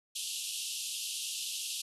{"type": "band-pass noise", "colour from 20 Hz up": "pink", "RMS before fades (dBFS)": -38, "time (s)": [0.15, 1.82], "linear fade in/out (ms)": 10, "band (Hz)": [2700, 12000], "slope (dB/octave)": 96, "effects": []}